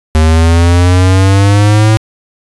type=exponential sweep; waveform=square; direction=up; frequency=77.78 to 110.4 Hz; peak=-5 dBFS; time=0.15-1.97 s; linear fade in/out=0 ms; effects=resampled to 24000 Hz